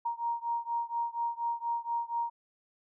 sine beating tone pair, 935 / 939.2 Hz, A#5 / A#5, +5 / +13 cents, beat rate 4.2 Hz, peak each -33 / -34 dBFS, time 0.05-2.3 s, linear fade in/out 10 ms, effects none

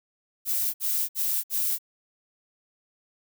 violet noise bursts, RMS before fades -26 dBFS, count 4, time 0.45-1.787 s, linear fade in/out 50 ms, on 290 ms, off 59 ms, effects none

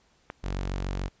click, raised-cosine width 0.5 ms, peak -20 dBFS, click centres 0.301 s
sawtooth tone, 46.9 Hz, F#1, 24 cents sharp, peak -25 dBFS, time 0.43-1.09 s, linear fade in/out 20 ms
effects pink hiss -65 dBFS RMS until 1.2 s + resampled to 16000 Hz

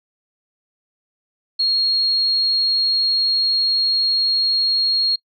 sine tone, 4278 Hz, C8, 38 cents sharp, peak -15 dBFS, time 1.59-5.16 s, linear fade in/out 10 ms, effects noise-tail reverb RT60 0.1 s tail -26 dB re dry

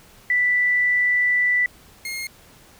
sine / sawtooth tone pair in turn, 1975.5 / 2140 Hz, B6 / C7, 0 / +38 cents, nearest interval minor second, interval 138 cents, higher second, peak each -16 / -24 dBFS, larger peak first, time 0.3-1.66 / 2.05-2.27 s, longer first, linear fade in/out 2 ms, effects pink hiss -50 dBFS RMS until 2.79 s

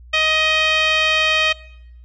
5% pulse tone with low-pass filter, 627 Hz, D#5, 13 cents sharp, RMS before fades -17 dBFS, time 0.13-1.53 s, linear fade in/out 10 ms, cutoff 2800 Hz, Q 2.6, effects noise-tail reverb RT60 0.8 s tail -21 dB re dry + added 60 Hz sine -39 dBFS peak until 2.04 s

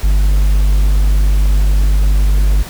triangle tone, 50 Hz, G1, 35 cents sharp, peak -6 dBFS, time 0.03-2.63 s, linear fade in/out 10 ms, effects pink hiss -31 dBFS RMS until 2.69 s

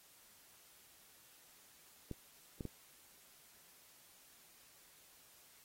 clicks, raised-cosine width 3 ms, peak -29 dBFS, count 3, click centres 2.113 / 2.608 / 2.653 s, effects white hiss -64 dBFS RMS until 5.64 s + AAC 48 kbps

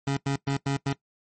25% pulse tone bursts at uneven times, 138.59 Hz, C#3, in tune, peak -20 dBFS, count 5, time 0.07-0.17 / 0.26-0.36 / 0.47-0.57 / 0.66-0.77 / 0.86-0.93 s, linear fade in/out 5 ms, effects noise-tail reverb RT60 0.1 s tail -19 dB re dry + MP3 32 kbps

